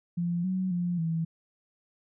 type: tone with pitch steps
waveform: sine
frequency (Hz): 172.9 / 186.5 / 175.6 / 163.7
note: F3 / F#3 / F3 / E3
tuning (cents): -17 / +14 / +10 / -12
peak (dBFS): -26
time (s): 0.17-1.25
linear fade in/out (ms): 10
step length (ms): 270
effects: none